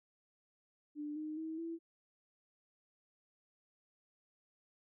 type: tone with pitch steps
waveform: sine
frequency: 296.7 / 307.9 / 319.5 / 331.5 Hz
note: D4 / D#4 / D#4 / E4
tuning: +18 / -18 / +46 / +10 cents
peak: -39 dBFS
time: 0.95-1.79 s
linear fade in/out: 50 ms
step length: 210 ms
effects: none